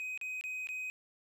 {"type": "tone with dropouts", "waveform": "triangle", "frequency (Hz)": 2514, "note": "D#7", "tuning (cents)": 17, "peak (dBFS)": -35, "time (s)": [0, 0.9], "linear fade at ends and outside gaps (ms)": 0, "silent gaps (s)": [[0.176, 0.213], [0.411, 0.439], [0.671, 0.689]], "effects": []}